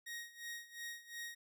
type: tone with tremolo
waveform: sawtooth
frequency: 1878 Hz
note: A#6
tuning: 12 cents sharp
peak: -39 dBFS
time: 0.06-1.35 s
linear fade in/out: 10 ms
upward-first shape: sine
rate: 2.8 Hz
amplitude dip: 85%
effects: none